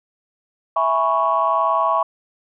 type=chord; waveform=sine; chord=C# minor seventh; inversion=first; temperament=equal; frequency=659.3 / 830.6 / 987.8 / 1108.7 Hz; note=E5 / G#5 / B5 / C#6; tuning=0 / 0 / 0 / 0 cents; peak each=-21 / -24 / -21 / -18 dBFS; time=0.76-2.03 s; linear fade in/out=5 ms; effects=tanh soft clip ceiling -6 dBFS